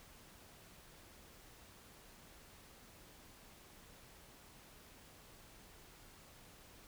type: silence
effects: pink hiss -60 dBFS RMS until 6.87 s